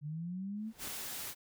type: linear sweep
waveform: sine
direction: up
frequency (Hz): 143.4 to 226.2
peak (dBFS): -37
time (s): 0.01-0.73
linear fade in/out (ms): 50
type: noise with exponential growth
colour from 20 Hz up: pink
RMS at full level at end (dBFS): -46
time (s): 0.56-0.88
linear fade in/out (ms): 1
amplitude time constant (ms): 68
type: noise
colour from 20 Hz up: white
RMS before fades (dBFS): -42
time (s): 0.78-1.35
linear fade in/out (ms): 50
effects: none